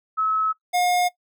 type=tone pair in turn; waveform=sine / square; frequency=1292 / 716.2 Hz; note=E6 / F5; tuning=-35 / +43 cents; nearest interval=minor seventh; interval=1022 cents; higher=first; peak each=-19 dBFS; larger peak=neither; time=0.17-0.53 / 0.73-1.09 s; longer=neither; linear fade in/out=20 ms; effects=noise-tail reverb RT60 0.1 s tail -17 dB re dry